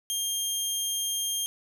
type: tone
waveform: 15% pulse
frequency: 3200 Hz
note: G7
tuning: 35 cents sharp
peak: -20 dBFS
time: 0.1-1.46 s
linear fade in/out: 0 ms
effects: none